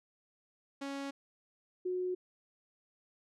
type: tone pair in turn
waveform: sawtooth / sine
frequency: 277.2 / 364.9 Hz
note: C#4 / F#4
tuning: 0 / -24 cents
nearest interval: perfect fourth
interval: 476 cents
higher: second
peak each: -34 / -32 dBFS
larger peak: second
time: 0.81-1.11 / 1.85-2.15 s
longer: neither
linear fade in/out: 10 ms
effects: low-pass 7000 Hz 12 dB/octave